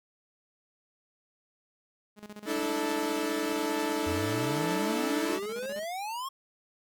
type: tone with tremolo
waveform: sawtooth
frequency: 208.9 Hz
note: G#3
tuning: 10 cents sharp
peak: -37 dBFS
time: 2.16-5.85 s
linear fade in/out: 50 ms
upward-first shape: square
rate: 15 Hz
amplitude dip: 80%
type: chord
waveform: sawtooth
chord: D suspended second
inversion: none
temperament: equal with one note detuned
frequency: 293.7 / 323.8 / 440 Hz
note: D4 / E4 / A4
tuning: 0 / -31 / 0 cents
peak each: -29 dBFS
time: 2.45-5.4 s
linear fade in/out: 50 ms
type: exponential sweep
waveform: square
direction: up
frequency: 82.41 to 1101 Hz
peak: -34 dBFS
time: 4.06-6.29 s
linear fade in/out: 10 ms
effects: none